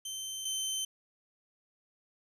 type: tone pair in turn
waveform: 20% pulse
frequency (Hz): 3100 / 3089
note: G7 / G7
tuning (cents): -20 / -26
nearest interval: unison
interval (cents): 6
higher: first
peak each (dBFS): -32 / -27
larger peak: second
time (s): 0.05-0.45 / 0.45-0.85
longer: neither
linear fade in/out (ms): 5
effects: resampled to 32000 Hz + 11-bit